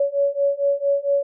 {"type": "beating tone pair", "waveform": "sine", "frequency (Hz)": [560, 564.4], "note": ["C#5", "C#5"], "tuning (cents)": [18, 31], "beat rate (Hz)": 4.4, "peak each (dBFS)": [-21, -20], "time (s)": [0, 1.23], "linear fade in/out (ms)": 5, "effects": []}